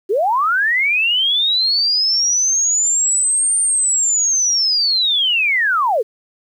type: linear two-way sweep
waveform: sine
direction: up then down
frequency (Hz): 352.8 to 8950 to 392.3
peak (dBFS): -13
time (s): 0.09-6.03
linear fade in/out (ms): 20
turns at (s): 3.59
effects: 8-bit